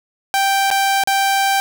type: tone with dropouts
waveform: sawtooth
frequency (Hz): 784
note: G5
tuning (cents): 0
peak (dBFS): -10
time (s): 0.34-1.6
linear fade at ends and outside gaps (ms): 0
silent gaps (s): 0.703-0.712 / 1.037-1.074
effects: none